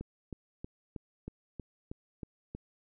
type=click train; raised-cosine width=3 ms; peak=-27 dBFS; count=9; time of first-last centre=0.01-2.55 s; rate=3.15 Hz; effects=none